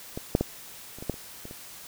clicks, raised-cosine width 2 ms, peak -19 / -6 / -11 / -30 / -24 / -13 / -30 / -26 / -28 dBFS, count 9, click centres 0.175 / 0.351 / 0.41 / 0.986 / 1.025 / 1.097 / 1.141 / 1.454 / 1.511 s, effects white hiss -45 dBFS RMS until 1.87 s

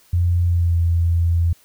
sine tone with pitch glide, 87.31 to 84.68 Hz, F2 to E2, 0 to +47 cents, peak -14 dBFS, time 0.13-1.53 s, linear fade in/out 5 ms, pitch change -53 cents, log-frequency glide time 0.44-0.77 s, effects white hiss -54 dBFS RMS until 1.64 s

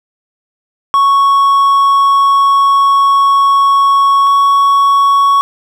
triangle tone pair in turn, 1108.7 / 1114.7 Hz, C#6 / C#6, 0 / +9 cents, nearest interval unison, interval 9 cents, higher second, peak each -4 dBFS, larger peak neither, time 0.94-4.27 / 4.27-5.41 s, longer first, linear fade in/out 0 ms, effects none

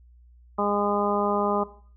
harmonic tone, 204.5 Hz, G#3, 26 cents flat, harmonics 1 / 2 / 3 / 4 / 5 / 6, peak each -29 / -29 / -29 / -29 / -29 / -29 dBFS, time 0.58-1.64 s, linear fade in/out 10 ms, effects noise-tail reverb RT60 0.5 s tail -17 dB re dry + added 60 Hz sine -50 dBFS peak until 1.96 s

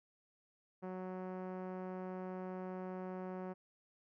5% pulse tone with low-pass filter, 185 Hz, F#3, in tune, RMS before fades -44 dBFS, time 0.82-3.54 s, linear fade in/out 20 ms, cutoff 570 Hz, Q 0.54, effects none

